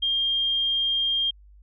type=tone; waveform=sine; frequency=3209 Hz; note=G7; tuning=40 cents sharp; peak=-21 dBFS; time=0.02-1.31 s; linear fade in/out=10 ms; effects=added 50 Hz sine -48 dBFS peak until 1.62 s